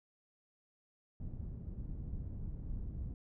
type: low-pass noise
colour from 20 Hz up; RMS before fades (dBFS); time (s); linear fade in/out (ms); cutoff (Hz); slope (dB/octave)
pink; -42; 1.2-3.14; 2; 150; 12
effects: none